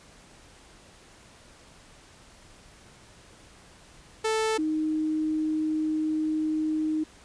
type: tone pair in turn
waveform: sawtooth / sine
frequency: 440 / 311.1 Hz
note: A4 / D#4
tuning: 0 / 0 cents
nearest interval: tritone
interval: 600 cents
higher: first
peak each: -20 / -24 dBFS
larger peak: first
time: 4.24-4.58 / 4.58-7.04 s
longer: second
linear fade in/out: 10 ms
effects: pink hiss -53 dBFS RMS until 7.24 s + resampled to 22050 Hz